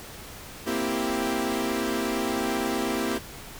sawtooth chord, C dominant seventh, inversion third, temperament equal, 233.1 / 261.6 / 329.6 / 392 Hz, Bb3 / C4 / E4 / G4, 0 / 0 / 0 / 0 cents, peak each -27 dBFS, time 0.66-3.19 s, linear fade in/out 20 ms, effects pink hiss -42 dBFS RMS until 3.59 s

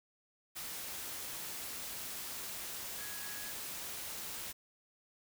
sine tone in noise, 1667 Hz, G#6, 6 cents sharp, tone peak -50 dBFS, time 2.97-3.53 s, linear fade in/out 20 ms, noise white, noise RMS -43 dBFS, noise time 0.55-4.53 s, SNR -10 dB, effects none

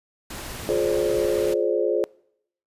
pink noise, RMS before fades -35 dBFS, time 0.3-1.54 s, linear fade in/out 5 ms
sine chord, D half-diminished seventh, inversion first, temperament just, 352.4 / 422.9 / 528.6 / 587.3 Hz, F4 / Ab4 / C5 / D5, +16 / +31 / +18 / 0 cents, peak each -25 / -23 / -25 / -28 dBFS, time 0.69-2.04 s, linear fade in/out 0 ms
effects noise-tail reverb RT60 0.7 s tail -24 dB re dry + resampled to 32000 Hz

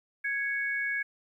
sine tone pair together, 1661.2 / 2219 Hz, G#6 / C#7, 0 / +1 cents, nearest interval perfect fourth, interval 501 cents, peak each -30 / -32 dBFS, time 0.24-1.03 s, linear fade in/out 10 ms, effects 11-bit

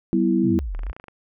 sine chord, E minor, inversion first, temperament equal with one note detuned, 191.19 / 246.9 / 329.6 Hz, G3 / B3 / E4, -43 / 0 / 0 cents, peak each -21 / -22 / -20 dBFS, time 0.13-0.59 s, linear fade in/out 0 ms
sine exponential two-way sweep, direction down then up, 155.56 to 34.65 to 57.7 Hz, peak -25 dBFS, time 0.43-0.92 s, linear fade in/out 10 ms, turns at 0.78 s
clicks, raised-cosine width 0.5 ms, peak -26 dBFS, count 10, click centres 0.749 / 0.792 / 0.834 / 0.867 / 0.898 / 0.93 / 0.965 / 0.999 / 1.041 / 1.083 s
effects none

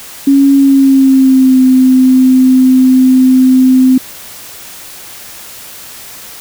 sine tone with pitch glide, 276.6 to 258.1 Hz, C#4 to C4, -4 to -23 cents, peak -3 dBFS, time 0.27-3.98 s, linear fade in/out 5 ms, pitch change -119 cents, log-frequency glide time 0.54-1.61 s, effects white hiss -30 dBFS RMS until 6.4 s

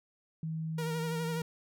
sine tone with pitch glide, 160 to 164.31 Hz, D#3 to E3, +49 to -5 cents, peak -33 dBFS, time 0.43-1.42 s, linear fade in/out 2 ms, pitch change +46 cents, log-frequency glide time 0.82-1.18 s
sawtooth tone with vibrato, 470 Hz, A#4, 14 cents sharp, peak -32 dBFS, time 0.78-1.42 s, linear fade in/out 5 ms, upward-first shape sine, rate 12 Hz, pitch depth 39 cents each way
effects none

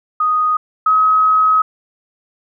sine tone pair in turn, 1244.5 / 1272.9 Hz, D#6 / D#6, 0 / +39 cents, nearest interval unison, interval 39 cents, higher second, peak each -12 / -9 dBFS, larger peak second, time 0.2-0.57 / 0.86-1.62 s, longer second, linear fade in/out 5 ms, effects none

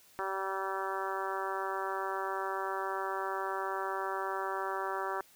harmonic tone, 192.6 Hz, G3, 30 cents flat, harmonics 2 / 3 / 4 / 5 / 6 / 7 / 8 / 9, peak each -39 / -43 / -40 / -39 / -40 / -41 / -44 / -46 dBFS, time 0.19-5.21 s, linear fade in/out 0 ms, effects white hiss -61 dBFS RMS until 5.35 s

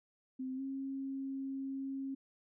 sine tone with pitch glide, 259.8 to 270.1 Hz, C4 to C#4, -12 to -45 cents, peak -37 dBFS, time 0.39-2.15 s, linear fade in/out 10 ms, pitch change +67 cents, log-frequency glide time 0.56-0.61 s, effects none

